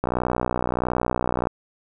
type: click train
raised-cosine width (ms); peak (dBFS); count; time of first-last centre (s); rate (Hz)
1; -8; 89; 0.04-1.471; 61.5
effects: none